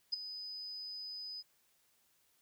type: tone with ADSR envelope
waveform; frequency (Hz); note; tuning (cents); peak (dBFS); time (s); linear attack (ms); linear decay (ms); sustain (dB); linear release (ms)
sine; 4998; D#8; +7; -29; 0.12-1.43; 15; 13; -13; 32
effects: white hiss -73 dBFS RMS until 2.41 s